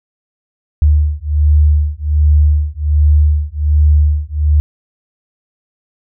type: beating tone pair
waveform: sine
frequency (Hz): 74.2 / 75.5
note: D2 / D2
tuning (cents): +18 / +48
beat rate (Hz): 1.3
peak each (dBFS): -11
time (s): 0.82-4.6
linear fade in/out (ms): 0
effects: none